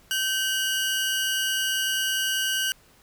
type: tone pair together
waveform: sawtooth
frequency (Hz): 1546.7 / 2883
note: G6 / F#7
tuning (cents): -24 / -46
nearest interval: major seventh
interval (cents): 1078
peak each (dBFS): -23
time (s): 0.11-2.72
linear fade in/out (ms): 0
effects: pink hiss -57 dBFS RMS until 3.02 s